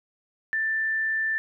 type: tone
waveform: sine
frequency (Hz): 1772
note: A6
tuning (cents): +12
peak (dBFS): -23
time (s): 0.53-1.38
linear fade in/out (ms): 0
effects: none